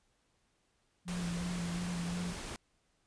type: tone with vibrato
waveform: sine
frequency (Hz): 174.61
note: F3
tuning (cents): 0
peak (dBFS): -35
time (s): 1.05-2.34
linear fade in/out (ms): 50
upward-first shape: square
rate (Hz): 2.8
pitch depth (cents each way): 21
type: noise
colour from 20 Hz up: pink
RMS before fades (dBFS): -43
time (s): 1.08-2.56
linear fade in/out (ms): 0
effects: pink hiss -75 dBFS RMS until 3.06 s + resampled to 22050 Hz